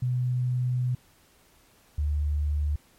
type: tone pair in turn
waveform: sine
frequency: 125.1 / 73.88 Hz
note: B2 / D2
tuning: +23 / +11 cents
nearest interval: major sixth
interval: 912 cents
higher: first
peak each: -23 dBFS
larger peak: neither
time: 0.02-0.95 / 1.98-2.76 s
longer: first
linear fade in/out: 5 ms
effects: pink hiss -60 dBFS RMS until 2.98 s + MP3 64 kbps